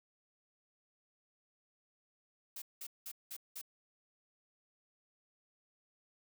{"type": "noise bursts", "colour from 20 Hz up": "blue", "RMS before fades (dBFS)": -45, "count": 5, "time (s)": [2.56, 3.615], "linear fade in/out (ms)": 5, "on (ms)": 59, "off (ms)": 190, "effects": []}